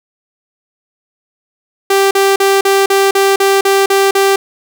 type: tone bursts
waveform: sawtooth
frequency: 392 Hz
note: G4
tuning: in tune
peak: -4 dBFS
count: 10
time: 1.9-4.36 s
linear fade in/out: 5 ms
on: 210 ms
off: 40 ms
effects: none